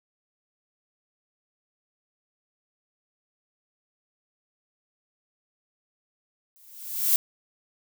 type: noise with exponential growth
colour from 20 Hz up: violet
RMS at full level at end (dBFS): -18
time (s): 6.56-7.16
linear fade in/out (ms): 0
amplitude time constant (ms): 130
effects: none